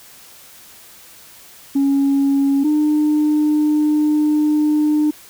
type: tone pair in turn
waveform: sine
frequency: 277.2 / 301.7 Hz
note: C#4 / D4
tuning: 0 / +47 cents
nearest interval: minor second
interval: 147 cents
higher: second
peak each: -11 dBFS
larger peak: neither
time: 1.75-2.64 / 2.64-5.11 s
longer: second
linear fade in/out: 10 ms
effects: tanh soft clip ceiling -10 dBFS + white hiss -43 dBFS RMS until 5.29 s